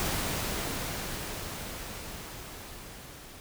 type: noise with level ramp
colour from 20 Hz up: pink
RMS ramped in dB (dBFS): -30 to -48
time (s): 0-3.4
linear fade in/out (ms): 0
effects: none